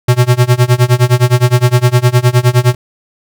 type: tone with tremolo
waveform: square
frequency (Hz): 123.47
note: B2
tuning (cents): 0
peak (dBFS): -4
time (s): 0.08-2.75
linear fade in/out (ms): 5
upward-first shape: sine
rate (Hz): 9.7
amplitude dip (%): 95
effects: none